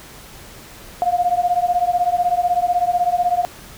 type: beating tone pair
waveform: sine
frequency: 702 / 718 Hz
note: F5 / F5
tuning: +9 / +48 cents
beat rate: 16 Hz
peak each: -18 dBFS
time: 1.02-3.45 s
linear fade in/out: 0 ms
effects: pink hiss -40 dBFS RMS until 3.77 s